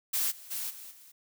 blue noise with level steps, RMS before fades -29 / -49 / -35 / -46 / -54 dBFS, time 0.13-1.12 s, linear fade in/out 10 ms, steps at 0.3 / 0.5 / 0.69 / 0.9 s, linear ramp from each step 20 ms, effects none

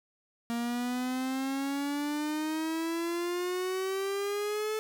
45% pulse exponential sweep, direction up, 233.1 to 435.8 Hz, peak -30 dBFS, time 0.5-4.79 s, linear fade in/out 0 ms, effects none

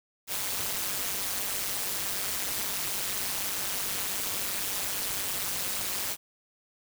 white noise with amplitude modulation, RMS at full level -28 dBFS, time 0.27-6.17 s, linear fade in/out 50 ms, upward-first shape sine, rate 196 Hz, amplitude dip 85%, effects none

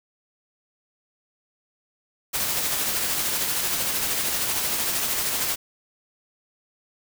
white noise with tremolo, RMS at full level -24 dBFS, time 2.33-5.56 s, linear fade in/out 20 ms, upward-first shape sine, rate 13 Hz, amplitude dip 30%, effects none

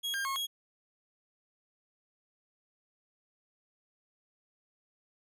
40% pulse tone with pitch steps, 3300 / 1603 / 1086 / 3306 Hz, G#7 / G6 / C#6 / G#7, -12 / +38 / -36 / -9 cents, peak -31 dBFS, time 0.03-0.47 s, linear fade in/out 20 ms, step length 110 ms, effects none

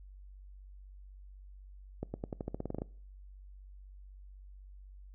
accelerating click train, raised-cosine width 2 ms, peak -23 dBFS, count 13, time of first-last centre 2.03-2.819 s, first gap 110 ms, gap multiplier 0.9, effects noise-tail reverb RT60 0.5 s tail -23 dB re dry + added 48 Hz sine -49 dBFS peak until 5.14 s

